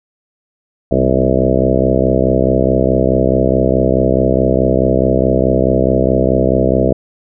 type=harmonic tone with a mistuned harmonic; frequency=64.7 Hz; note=C2; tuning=19 cents flat; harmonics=1 / 2 / 3 / 4 / 5 / 6 / 7 / 8 / 9 / 10; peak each=-19 / -19 / -19 / -19 / -19 / -19 / -19 / -19 / -19 / -19 dBFS; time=0.91-6.93 s; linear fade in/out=5 ms; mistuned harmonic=3; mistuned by=+41 cents; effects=none

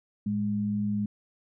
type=tone pair together; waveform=sine; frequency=108.85 / 206.5 Hz; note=A2 / G#3; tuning=-18 / -10 cents; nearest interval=major seventh; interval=1108 cents; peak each=-34 / -26 dBFS; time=0.26-1.06 s; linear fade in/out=5 ms; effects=none

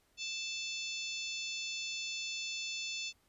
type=harmonic tone; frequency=880 Hz; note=A5; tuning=in tune; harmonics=3 / 4 / 5 / 6 / 7 / 8; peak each=-41 / -43 / -45 / -47 / -48 / -49 dBFS; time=0.17-3.13 s; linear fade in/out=50 ms; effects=pink hiss -72 dBFS RMS until 3.28 s + resampled to 32000 Hz

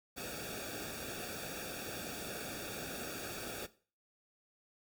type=noise with comb filter; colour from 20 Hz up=pink; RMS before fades=-43 dBFS; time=0.16-3.67 s; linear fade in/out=20 ms; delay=0.98 ms; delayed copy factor=-0.9; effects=noise-tail reverb RT60 0.4 s tail -17 dB re dry

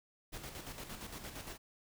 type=noise with tremolo; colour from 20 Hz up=pink; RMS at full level=-45 dBFS; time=0.32-1.58 s; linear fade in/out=20 ms; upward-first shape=square; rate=8.7 Hz; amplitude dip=50%; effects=none

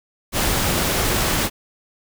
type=noise; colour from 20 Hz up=pink; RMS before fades=-20 dBFS; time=0.32-1.5 s; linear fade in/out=50 ms; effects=none

